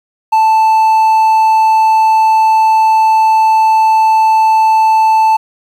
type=tone; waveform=triangle; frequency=880 Hz; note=A5; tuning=in tune; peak=-4 dBFS; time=0.32-5.37 s; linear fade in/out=10 ms; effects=7-bit